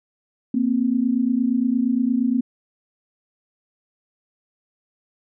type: tone pair together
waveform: sine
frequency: 233.7 / 262.3 Hz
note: A#3 / C4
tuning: +5 / +4 cents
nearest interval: major second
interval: 199 cents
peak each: -20 dBFS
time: 0.54-2.41 s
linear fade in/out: 5 ms
effects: none